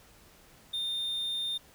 triangle tone, 3630 Hz, A#7, 47 cents flat, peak -29 dBFS, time 0.73-1.58 s, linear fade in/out 10 ms, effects pink hiss -58 dBFS RMS until 1.74 s

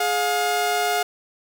sawtooth tone pair together, 419.3 / 711.7 Hz, G#4 / F5, +17 / +33 cents, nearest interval major sixth, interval 916 cents, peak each -22 / -17 dBFS, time 0-1.03 s, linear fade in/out 5 ms, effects none

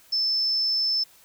sine tone, 5274 Hz, E8, in tune, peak -21 dBFS, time 0.12-1.04 s, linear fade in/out 10 ms, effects white hiss -55 dBFS RMS until 1.24 s

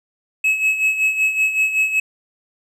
triangle tone with tremolo, 2576 Hz, E7, 41 cents flat, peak -11 dBFS, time 0.44-2 s, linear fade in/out 5 ms, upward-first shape sine, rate 5.3 Hz, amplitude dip 65%, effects none

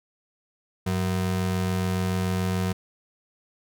square ring-modulated tone, 140.8 Hz, C#3, 27 cents sharp, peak -21 dBFS, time 0.86-2.73 s, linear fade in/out 10 ms, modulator 43.5 Hz, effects none

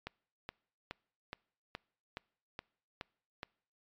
click train, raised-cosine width 0.3 ms, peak -24 dBFS, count 9, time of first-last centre 0.07-3.431 s, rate 2.38 Hz, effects noise-tail reverb RT60 0.6 s tail -26 dB re dry + MP3 96 kbps

